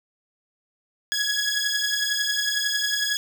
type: beating tone pair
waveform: 15% pulse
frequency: 1668 / 1679 Hz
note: G#6 / G#6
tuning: +7 / +18 cents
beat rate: 11 Hz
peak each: -19 dBFS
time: 1.12-3.17 s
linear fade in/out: 0 ms
effects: none